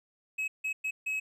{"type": "tone bursts at uneven times", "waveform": "triangle", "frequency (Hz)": 2563, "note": "E7", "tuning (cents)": -49, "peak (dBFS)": -28, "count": 4, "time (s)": [[0.38, 0.48], [0.64, 0.73], [0.84, 0.91], [1.06, 1.2]], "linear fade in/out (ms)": 10, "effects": []}